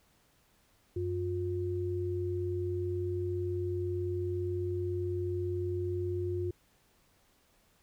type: tone pair together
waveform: sine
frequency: 93.86 / 355.8 Hz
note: F#2 / F4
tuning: +25 / +32 cents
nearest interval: octave + major seventh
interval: 2307 cents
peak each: -34 / -33 dBFS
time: 0.96-6.51 s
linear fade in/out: 5 ms
effects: pink hiss -68 dBFS RMS until 7.82 s